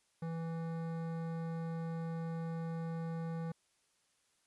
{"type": "tone with hard clipping", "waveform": "sine", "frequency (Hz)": 164.81, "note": "E3", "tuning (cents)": 0, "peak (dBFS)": -39, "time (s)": [0.22, 3.52], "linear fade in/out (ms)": 5, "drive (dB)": 15, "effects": ["white hiss -75 dBFS RMS until 4.46 s", "resampled to 24000 Hz"]}